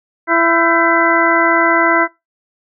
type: harmonic tone with a mistuned harmonic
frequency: 334.6 Hz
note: E4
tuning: 26 cents sharp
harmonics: 1 / 2 / 3 / 4 / 5 / 6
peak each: -17 / -17 / -17 / -17 / -17 / -17 dBFS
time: 0.27-2.08 s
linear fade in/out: 50 ms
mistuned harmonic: 5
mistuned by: -120 cents
effects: noise-tail reverb RT60 0.2 s tail -21 dB re dry